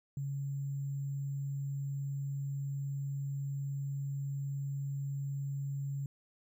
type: tone with sample-and-hold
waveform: sine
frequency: 139.4 Hz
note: C#3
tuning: 10 cents sharp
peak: -34 dBFS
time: 0.17-6.06 s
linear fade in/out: 2 ms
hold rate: 7350 Hz
effects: none